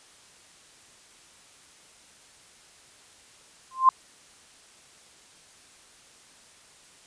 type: tone with exponential growth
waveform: sine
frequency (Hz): 1046.5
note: C6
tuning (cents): 0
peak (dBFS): -9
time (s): 3.71-3.89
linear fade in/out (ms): 2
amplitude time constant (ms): 37
effects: white hiss -54 dBFS RMS until 7.06 s + resampled to 22050 Hz